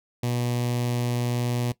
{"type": "tone with notch filter", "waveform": "sawtooth", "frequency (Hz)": 121.4, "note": "B2", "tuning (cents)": -29, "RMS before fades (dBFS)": -26, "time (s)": [0.23, 1.72], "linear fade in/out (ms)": 5, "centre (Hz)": 1400, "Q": 1.3, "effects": ["noise-tail reverb RT60 0.1 s tail -17 dB re dry"]}